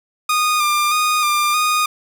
sawtooth tone with vibrato, 1214 Hz, D#6, 43 cents flat, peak -11 dBFS, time 0.29-1.86 s, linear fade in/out 5 ms, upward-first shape square, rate 1.6 Hz, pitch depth 27 cents each way, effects none

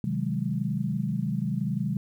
sine chord, Ab dominant seventh, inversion first, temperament just, 129.78 / 155.74 / 186.89 / 207.7 Hz, C3 / Eb3 / Gb3 / Ab3, -14 / +2 / +18 / 0 cents, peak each -31 dBFS, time 0.04-1.97 s, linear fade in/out 2 ms, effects 10-bit

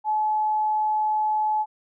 sine tone, 857 Hz, A5, 46 cents flat, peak -20 dBFS, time 0.04-1.66 s, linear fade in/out 50 ms, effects none

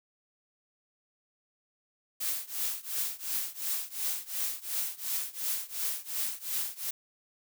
blue noise with tremolo, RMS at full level -30 dBFS, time 2.2-6.91 s, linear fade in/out 10 ms, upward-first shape triangle, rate 2.8 Hz, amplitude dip 95%, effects none

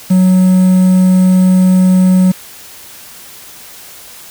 triangle tone with quantisation, 185 Hz, F#3, in tune, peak -3 dBFS, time 0.1-2.32 s, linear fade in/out 10 ms, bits 5, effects white hiss -34 dBFS RMS until 4.3 s

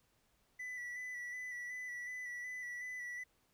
triangle tone with vibrato, 1975.5 Hz, B6, in tune, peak -40 dBFS, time 0.59-3.24 s, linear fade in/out 10 ms, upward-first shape square, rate 2.7 Hz, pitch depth 21 cents each way, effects pink hiss -75 dBFS RMS until 3.53 s

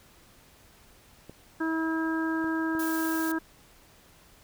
clicks, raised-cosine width 2 ms, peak -30 dBFS, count 3, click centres 1.296 / 2.443 / 2.751 s
harmonic tone, 322.5 Hz, E4, 38 cents flat, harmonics 1 / 2 / 3 / 4 / 5, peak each -27 / -42 / -37 / -39 / -34 dBFS, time 1.6-3.39 s, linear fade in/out 10 ms
blue noise, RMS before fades -38 dBFS, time 2.79-3.32 s, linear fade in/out 5 ms
effects pink hiss -57 dBFS RMS until 4.43 s

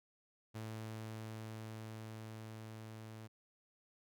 sawtooth tone with level ramp, 110 Hz, A2, in tune, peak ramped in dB -39 to -45 dBFS, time 0.54-3.28 s, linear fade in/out 20 ms, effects none

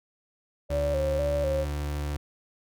sine tone with vibrato, 557 Hz, C#5, 8 cents sharp, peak -25 dBFS, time 0.69-1.66 s, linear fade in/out 50 ms, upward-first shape square, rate 2 Hz, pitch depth 55 cents each way
35% pulse tone, 73.42 Hz, D2, in tune, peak -27 dBFS, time 0.7-2.17 s, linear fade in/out 5 ms
effects none

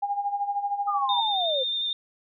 sine tone with tremolo, 810 Hz, G#5, 43 cents flat, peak -22 dBFS, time 0.02-1.21 s, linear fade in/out 10 ms, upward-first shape sine, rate 13 Hz, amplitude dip 70%
sine linear sweep, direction down, 1253 to 496.5 Hz, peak -25 dBFS, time 0.87-1.64 s, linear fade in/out 20 ms
sine tone with vibrato, 3620 Hz, A7, 48 cents sharp, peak -25 dBFS, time 1.09-1.93 s, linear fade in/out 2 ms, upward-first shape square, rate 11 Hz, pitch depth 16 cents each way
effects none

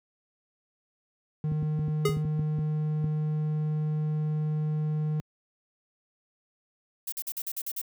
triangle tone, 153.1 Hz, D#3, 28 cents flat, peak -23 dBFS, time 1.44-5.2 s, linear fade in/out 0 ms
clicks, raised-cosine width 5 ms, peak -18 dBFS, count 10, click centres 1.518 / 1.627 / 1.792 / 1.882 / 2.091 / 2.169 / 2.248 / 2.394 / 2.587 / 3.043 s
square tone with exponential decay, 415.3 Hz, G#4, in tune, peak -21 dBFS, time 2.05-2.23 s, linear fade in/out 5 ms, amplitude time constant 38 ms
violet noise bursts, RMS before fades -33 dBFS, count 8, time 7.07-7.816 s, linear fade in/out 5 ms, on 53 ms, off 46 ms
effects high-pass 100 Hz 12 dB/octave

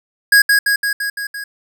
square tone with echo, 1651 Hz, G#6, 11 cents flat, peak -7 dBFS, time 0.32-0.42 s, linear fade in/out 5 ms, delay 170 ms, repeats 6, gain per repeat -3 dB, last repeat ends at 1.44 s, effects none

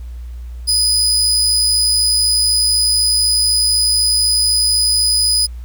30% pulse tone, 4978 Hz, D#8, in tune, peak -9 dBFS, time 0.67-5.47 s, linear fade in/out 20 ms, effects added 60 Hz sine -26 dBFS peak until 5.64 s + pink hiss -52 dBFS RMS until 5.64 s

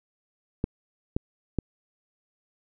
clicks, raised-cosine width 3 ms, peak -12 dBFS, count 3, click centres 0.641 / 1.165 / 1.587 s, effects none

